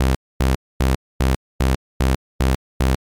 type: tone bursts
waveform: sawtooth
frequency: 65.41 Hz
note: C2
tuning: in tune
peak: -10 dBFS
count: 8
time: 0-2.95 s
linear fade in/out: 5 ms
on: 150 ms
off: 250 ms
effects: MP3 96 kbps